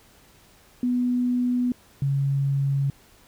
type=tone pair in turn; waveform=sine; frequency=246.9 / 138.57 Hz; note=B3 / C#3; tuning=0 / 0 cents; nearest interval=minor seventh; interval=1000 cents; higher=first; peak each=-20 dBFS; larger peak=neither; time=0.83-1.72 / 2.02-2.9 s; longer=first; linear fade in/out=2 ms; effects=pink hiss -55 dBFS RMS until 3.27 s